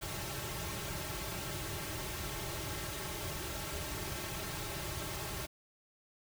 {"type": "noise with comb filter", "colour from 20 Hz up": "pink", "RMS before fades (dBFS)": -40, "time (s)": [0.01, 5.47], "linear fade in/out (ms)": 20, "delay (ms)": 4.1, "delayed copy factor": -1, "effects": []}